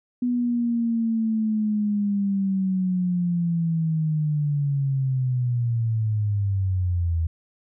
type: linear sweep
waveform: sine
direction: down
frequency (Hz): 246.9 to 80.6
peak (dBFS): -20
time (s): 0.22-7.27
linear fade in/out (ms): 5
effects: none